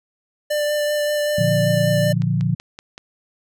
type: tone with vibrato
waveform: square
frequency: 593 Hz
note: D5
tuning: 17 cents sharp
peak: -19 dBFS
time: 0.5-2.13 s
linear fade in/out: 10 ms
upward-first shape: sine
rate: 5.2 Hz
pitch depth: 11 cents each way
type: chord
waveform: sine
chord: Bb major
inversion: none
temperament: equal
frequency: 116.54 / 146.83 / 174.61 Hz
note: Bb2 / D3 / F3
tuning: 0 / 0 / 0 cents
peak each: -21 dBFS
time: 1.38-2.55 s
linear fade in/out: 5 ms
type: click train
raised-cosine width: 0.2 ms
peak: -19 dBFS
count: 5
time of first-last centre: 2.22-2.979 s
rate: 5.27 Hz
effects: none